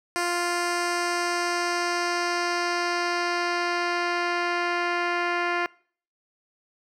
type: tone with low-pass filter sweep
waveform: 10% pulse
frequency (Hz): 349.2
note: F4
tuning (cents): 0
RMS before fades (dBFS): -26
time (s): 0.16-5.66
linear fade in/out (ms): 0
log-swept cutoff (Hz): 9000 to 2800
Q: 1.3
effects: noise-tail reverb RT60 0.5 s tail -24 dB re dry